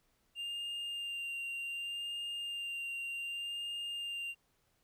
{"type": "tone with vibrato", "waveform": "triangle", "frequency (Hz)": 2794, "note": "F7", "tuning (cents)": 0, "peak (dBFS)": -36, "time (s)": [0.35, 4.35], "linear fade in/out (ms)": 50, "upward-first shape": "sine", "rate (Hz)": 0.66, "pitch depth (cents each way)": 16, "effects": ["pink hiss -75 dBFS RMS until 4.83 s"]}